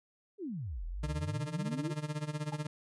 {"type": "exponential two-way sweep", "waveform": "sine", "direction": "down then up", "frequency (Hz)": [440, 38.89, 374.8], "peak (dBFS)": -36, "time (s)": [0.38, 1.94], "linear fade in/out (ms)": 50, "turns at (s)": 0.85}
{"type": "tone with tremolo", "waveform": "40% pulse", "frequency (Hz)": 150.6, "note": "D3", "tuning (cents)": 44, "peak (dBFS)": -31, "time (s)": [1.03, 2.67], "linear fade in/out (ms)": 5, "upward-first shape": "sine", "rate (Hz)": 16, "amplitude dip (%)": 85}
{"type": "tone with exponential decay", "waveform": "sine", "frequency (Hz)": 859, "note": "A5", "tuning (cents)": -42, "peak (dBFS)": -36, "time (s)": [2.52, 2.59], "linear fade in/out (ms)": 5, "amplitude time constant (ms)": 15}
{"effects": ["resampled to 24000 Hz"]}